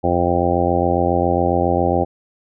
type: harmonic tone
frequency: 87.31 Hz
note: F2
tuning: in tune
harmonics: 1 / 2 / 3 / 4 / 5 / 6 / 7 / 8 / 9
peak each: -23 / -25 / -24 / -22 / -26 / -22 / -24 / -25 / -21 dBFS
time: 0.03-2.05 s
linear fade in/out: 20 ms
effects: none